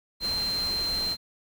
sine tone in noise, 4141 Hz, C8, 19 cents flat, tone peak -26 dBFS, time 0.2-1.17 s, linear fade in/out 50 ms, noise pink, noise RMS -37 dBFS, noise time 0.2-1.17 s, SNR +8 dB, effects none

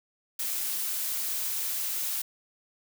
blue noise, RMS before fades -31 dBFS, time 0.39-2.22 s, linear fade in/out 5 ms, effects none

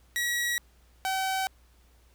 sawtooth tone pair in turn, 1918 / 764 Hz, A#6 / G5, +49 / -45 cents, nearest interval octave + major third, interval 1594 cents, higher first, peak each -23 dBFS, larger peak neither, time 0.16-0.58 / 1.05-1.47 s, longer neither, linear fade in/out 0 ms, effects added 60 Hz sine -58 dBFS peak until 2.14 s + pink hiss -65 dBFS RMS until 2.14 s

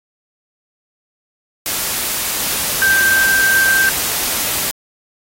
sine tone in noise, 1569 Hz, G6, 1 cent sharp, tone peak -11 dBFS, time 2.82-3.89 s, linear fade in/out 0 ms, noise white, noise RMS -19 dBFS, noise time 1.66-4.71 s, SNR +5 dB, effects AAC 48 kbps

